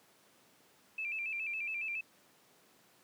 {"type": "tone with vibrato", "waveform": "sine", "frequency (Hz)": 2489, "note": "D#7", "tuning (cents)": 0, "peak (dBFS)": -35, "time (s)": [0.98, 2.01], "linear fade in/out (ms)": 5, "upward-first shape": "square", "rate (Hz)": 7.2, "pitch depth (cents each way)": 82, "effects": ["pink hiss -65 dBFS RMS until 3.03 s", "high-pass 200 Hz 12 dB/octave"]}